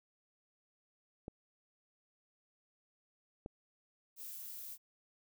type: clicks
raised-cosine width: 2 ms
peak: -30 dBFS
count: 2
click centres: 1.281 / 3.461 s
type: noise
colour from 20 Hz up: violet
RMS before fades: -47 dBFS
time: 4.16-4.78 s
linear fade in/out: 50 ms
effects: none